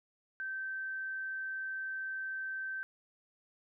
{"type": "tone", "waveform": "sine", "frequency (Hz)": 1551, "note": "G6", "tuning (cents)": -19, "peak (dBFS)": -36, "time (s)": [0.4, 2.83], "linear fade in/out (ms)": 0, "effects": []}